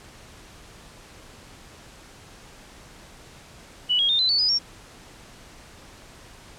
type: tone with pitch steps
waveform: sine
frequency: 2954 / 3278 / 3637 / 4035 / 4477 / 4968 / 5512 Hz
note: F#7 / G#7 / A#7 / B7 / C#8 / D#8 / F8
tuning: -3 / -23 / -43 / +36 / +16 / -3 / -24 cents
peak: -18 dBFS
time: 3.89-4.59 s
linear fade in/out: 20 ms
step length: 100 ms
effects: pink hiss -47 dBFS RMS until 6.58 s + low-pass 9000 Hz 12 dB/octave